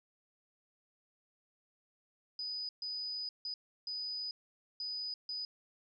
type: tone bursts at uneven times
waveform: sine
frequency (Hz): 4977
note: D#8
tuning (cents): 0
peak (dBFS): -37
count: 6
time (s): 2.39-2.69 / 2.82-3.29 / 3.45-3.54 / 3.87-4.31 / 4.8-5.14 / 5.29-5.45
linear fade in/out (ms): 2
effects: none